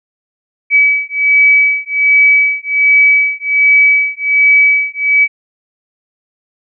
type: beating tone pair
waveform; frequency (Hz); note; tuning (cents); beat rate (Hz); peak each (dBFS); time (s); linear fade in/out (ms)
sine; 2284 / 2285.3; D7 / D7; -49 / -48; 1.3; -10; 0.7-5.28; 50
effects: none